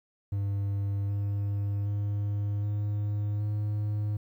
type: tone with pitch steps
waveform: triangle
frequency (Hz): 100 / 101.16 / 102.34 / 103.53 / 104.73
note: G2 / G#2 / G#2 / G#2 / G#2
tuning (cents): +35 / -45 / -25 / -5 / +15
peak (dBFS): -25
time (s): 0.32-4.17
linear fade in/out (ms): 5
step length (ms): 770
effects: 11-bit